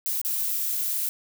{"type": "noise with dropouts", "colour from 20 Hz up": "violet", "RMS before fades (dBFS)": -27, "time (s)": [0.06, 1.09], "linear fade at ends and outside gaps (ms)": 0, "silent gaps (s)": [0.215, 0.249], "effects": []}